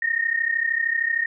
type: tone pair together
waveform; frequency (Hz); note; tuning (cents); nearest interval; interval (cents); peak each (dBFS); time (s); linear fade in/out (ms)
sine; 1831.6 / 1864.7; A#6 / A#6; -31 / 0; unison; 31; -23; 0.02-1.26; 5
effects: none